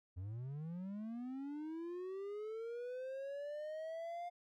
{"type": "linear sweep", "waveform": "triangle", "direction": "up", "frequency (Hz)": [86.3, 707], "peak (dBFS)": -40, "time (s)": [0.16, 4.3], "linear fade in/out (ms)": 20, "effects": []}